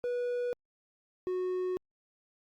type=tone pair in turn; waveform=triangle; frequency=488 / 366.8 Hz; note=B4 / F#4; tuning=-21 / -15 cents; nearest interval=perfect fourth; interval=494 cents; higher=first; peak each=-28 dBFS; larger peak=neither; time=0.04-0.53 / 1.27-1.77 s; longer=second; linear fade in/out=0 ms; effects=Opus 48 kbps